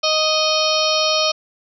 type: harmonic tone with a mistuned harmonic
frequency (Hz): 622.3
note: D#5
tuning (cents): 0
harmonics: 1 / 2 / 4 / 5 / 6 / 7 / 8 / 9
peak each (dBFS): -20 / -23 / -25 / -24 / -26 / -23 / -25 / -25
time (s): 0.03-1.32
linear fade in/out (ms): 10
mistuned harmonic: 8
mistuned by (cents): +43
effects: none